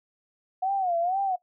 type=tone with vibrato; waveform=sine; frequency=731 Hz; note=F#5; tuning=21 cents flat; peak=-23 dBFS; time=0.62-1.36 s; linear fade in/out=10 ms; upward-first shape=sine; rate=2.1 Hz; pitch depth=140 cents each way; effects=noise-tail reverb RT60 0.1 s tail -18 dB re dry